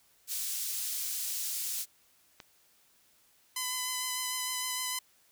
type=high-pass noise; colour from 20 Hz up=pink; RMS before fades=-35 dBFS; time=0.27-1.86 s; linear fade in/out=50 ms; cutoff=6100 Hz; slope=12 dB/octave
type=click; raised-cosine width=0.2 ms; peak=-28 dBFS; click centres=2.402 s
type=tone with vibrato; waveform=5% pulse; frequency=1011 Hz; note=B5; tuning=40 cents sharp; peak=-20 dBFS; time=3.56-4.99 s; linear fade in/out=5 ms; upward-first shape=triangle; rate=6.6 Hz; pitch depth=19 cents each way
effects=white hiss -66 dBFS RMS until 5.31 s